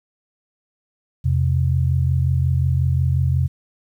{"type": "tone pair together", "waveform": "sine", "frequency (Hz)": [85.24, 130.81], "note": ["F2", "C3"], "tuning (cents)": [-41, 0], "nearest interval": "perfect fifth", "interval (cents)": 741, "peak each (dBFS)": -18, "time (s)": [1.24, 3.48], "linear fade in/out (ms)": 20, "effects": ["9-bit"]}